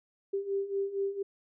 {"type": "beating tone pair", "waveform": "sine", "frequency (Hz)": [392, 396.3], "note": ["G4", "G4"], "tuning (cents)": [0, 19], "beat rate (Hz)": 4.3, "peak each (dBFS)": [-35, -31], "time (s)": [0.33, 1.23], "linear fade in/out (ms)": 10, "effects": []}